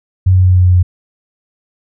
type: tone with pitch steps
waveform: sine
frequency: 93 / 92.3 / 91.61 / 90.93 / 90.25 / 89.57 Hz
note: F#2 / F#2 / F#2 / F#2 / F#2 / F2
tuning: +9 / -4 / -17 / -30 / -43 / +44 cents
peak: -5 dBFS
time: 0.26-0.83 s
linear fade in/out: 10 ms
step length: 95 ms
effects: none